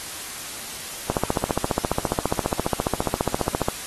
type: click train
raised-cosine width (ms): 1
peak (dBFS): -7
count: 39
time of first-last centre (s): 1.1-3.685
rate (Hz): 14.7
effects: white hiss -34 dBFS RMS until 3.86 s + AAC 32 kbps